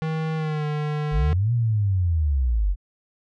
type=tone with pitch glide; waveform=square; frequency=158.6 to 150.04 Hz; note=D#3 to D3; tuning=+33 to +37 cents; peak=-24 dBFS; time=0.02-1.33 s; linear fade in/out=0 ms; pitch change=-96 cents; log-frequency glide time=0.36-0.65 s
type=linear two-way sweep; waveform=sine; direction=up then down; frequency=43.37 to 121.2 to 43.37 Hz; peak=-18 dBFS; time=1.11-2.76 s; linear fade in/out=50 ms; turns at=1.53 s
effects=low-pass 3000 Hz 12 dB/octave